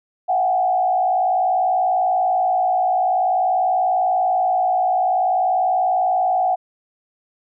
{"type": "tone with frequency modulation", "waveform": "sine", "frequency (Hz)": 740, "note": "F#5", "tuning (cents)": 0, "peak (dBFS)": -15, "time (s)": [0.28, 6.56], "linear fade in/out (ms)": 20, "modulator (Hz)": 60.5, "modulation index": 0.84, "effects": []}